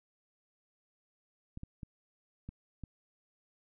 clicks, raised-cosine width 5 ms, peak -30 dBFS, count 5, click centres 1.574 / 1.634 / 1.832 / 2.49 / 2.837 s, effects none

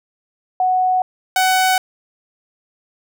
sine / sawtooth tone pair in turn, 740 / 749 Hz, F#5 / F#5, 0 / +21 cents, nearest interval unison, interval 21 cents, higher second, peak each -13 / -9 dBFS, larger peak second, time 0.6-1.02 / 1.36-1.78 s, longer neither, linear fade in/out 2 ms, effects none

